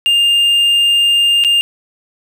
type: tone with dropouts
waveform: triangle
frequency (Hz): 2807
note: F7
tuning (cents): +8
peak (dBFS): -7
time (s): 0.06-1.61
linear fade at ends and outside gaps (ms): 0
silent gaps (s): 1.439-1.447
effects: none